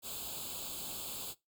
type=noise with comb filter; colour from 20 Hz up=white; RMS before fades=-42 dBFS; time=0.02-1.35 s; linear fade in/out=50 ms; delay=0.26 ms; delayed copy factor=+0.9; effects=noise-tail reverb RT60 0.2 s tail -20 dB re dry